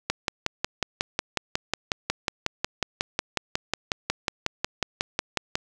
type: click train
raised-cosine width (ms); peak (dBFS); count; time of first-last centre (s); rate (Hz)
0.2; -6; 31; 0.1-5.555; 5.5
effects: none